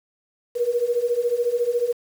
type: beating tone pair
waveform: sine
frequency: 470.4 / 484.4 Hz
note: A#4 / B4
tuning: +16 / -34 cents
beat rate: 14 Hz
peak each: -24 / -21 dBFS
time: 0.55-1.93 s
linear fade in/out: 20 ms
effects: 7-bit